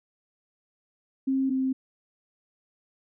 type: tone pair in turn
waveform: sine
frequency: 266.9 / 262.8 Hz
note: C4 / C4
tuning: +35 / +8 cents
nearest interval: unison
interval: 27 cents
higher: first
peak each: -22 / -23 dBFS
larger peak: first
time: 1.27-1.5 / 1.5-1.73 s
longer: neither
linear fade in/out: 10 ms
effects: none